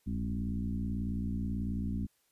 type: tone with frequency modulation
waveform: sine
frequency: 140.2 Hz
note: C#3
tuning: 20 cents sharp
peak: -31 dBFS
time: 0.06-2.07 s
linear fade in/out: 20 ms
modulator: 58.4 Hz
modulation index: 2
effects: white hiss -73 dBFS RMS until 2.31 s + resampled to 32000 Hz